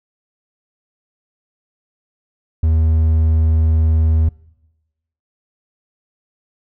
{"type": "tone", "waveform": "triangle", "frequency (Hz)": 79.7, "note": "D#2", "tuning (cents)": 42, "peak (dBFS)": -9, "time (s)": [2.63, 4.29], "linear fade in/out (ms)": 5, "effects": ["noise-tail reverb RT60 1.0 s tail -23 dB re dry"]}